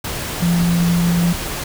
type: tone in noise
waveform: sine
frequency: 172.3 Hz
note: F3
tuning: 23 cents flat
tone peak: -13 dBFS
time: 0.42-1.33 s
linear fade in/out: 5 ms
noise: pink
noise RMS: -25 dBFS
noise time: 0.04-1.64 s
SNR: +9 dB
effects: none